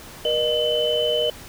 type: tone cluster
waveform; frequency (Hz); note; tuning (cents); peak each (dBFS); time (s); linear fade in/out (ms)
sine; 478 / 610 / 3029; A#4 / D#5 / F#7; +43 / -34 / +40; -23; 0.25-1.3; 2
effects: pink hiss -41 dBFS RMS until 1.48 s